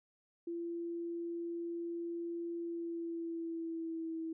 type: tone with pitch glide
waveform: sine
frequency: 340 to 324.8 Hz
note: F4 to E4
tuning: -46 to -26 cents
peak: -37 dBFS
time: 0.47-4.33 s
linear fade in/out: 5 ms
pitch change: -80 cents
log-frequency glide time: 2.56-4.21 s
effects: none